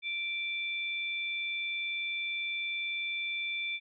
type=tone pair together; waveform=sine; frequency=2350 / 3521 Hz; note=D7 / A7; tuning=+1 / 0 cents; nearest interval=perfect fifth; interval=699 cents; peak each=-33 / -38 dBFS; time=0.02-3.8 s; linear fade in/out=50 ms; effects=none